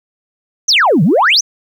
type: exponential two-way sweep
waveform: sine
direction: down then up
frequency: 6645 to 142 to 6645 Hz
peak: -6 dBFS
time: 0.68-1.41 s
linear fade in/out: 10 ms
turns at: 1.03 s
effects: tanh soft clip ceiling -3 dBFS + 8-bit